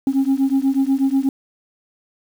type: beating tone pair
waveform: sine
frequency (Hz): 266.4 / 274.6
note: C4 / C#4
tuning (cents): +31 / -16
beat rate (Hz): 8.2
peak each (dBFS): -16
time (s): 0.07-1.29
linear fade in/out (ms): 2
effects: tanh soft clip ceiling -11 dBFS + 7-bit